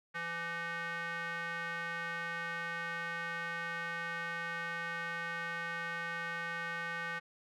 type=tone with band-pass filter; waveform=square; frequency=168.6 Hz; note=E3; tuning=39 cents sharp; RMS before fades=-39 dBFS; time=0.14-7.2 s; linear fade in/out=20 ms; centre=1700 Hz; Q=3.4; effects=none